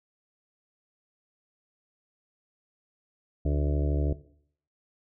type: harmonic tone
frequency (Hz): 72.7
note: D2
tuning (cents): -17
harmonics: 1 / 2 / 4 / 5 / 6 / 7 / 8 / 9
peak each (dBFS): -25 / -30 / -33 / -38 / -39 / -43 / -42 / -41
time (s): 3.45-4.13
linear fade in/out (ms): 5
effects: noise-tail reverb RT60 0.6 s tail -17 dB re dry